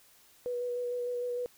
sine tone with vibrato, 488.7 Hz, B4, 18 cents flat, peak -31 dBFS, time 0.46-1.46 s, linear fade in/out 0 ms, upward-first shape square, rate 6.6 Hz, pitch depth 12 cents each way, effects white hiss -61 dBFS RMS until 1.57 s

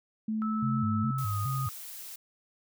sine tone, 218.1 Hz, A3, 15 cents flat, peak -28 dBFS, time 0.28-1.11 s, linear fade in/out 5 ms
sine tone with pitch glide, 1306 to 1239.1 Hz, E6 to D#6, -17 to -8 cents, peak -34 dBFS, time 0.42-1.69 s, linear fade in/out 0 ms, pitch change -91 cents, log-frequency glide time 1.17-1.39 s
sine tone with vibrato, 116.54 Hz, A#2, in tune, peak -29 dBFS, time 0.62-1.69 s, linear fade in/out 10 ms, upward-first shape square, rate 2.4 Hz, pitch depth 220 cents each way
blue noise, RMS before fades -43 dBFS, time 1.18-2.16 s, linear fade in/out 5 ms
effects none

